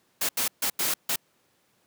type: noise bursts at uneven times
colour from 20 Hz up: white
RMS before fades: -26 dBFS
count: 5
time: 0.21-0.29 / 0.37-0.48 / 0.62-0.7 / 0.79-0.94 / 1.09-1.16 s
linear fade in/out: 5 ms
effects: pink hiss -67 dBFS RMS until 1.86 s + high-pass 150 Hz 12 dB/octave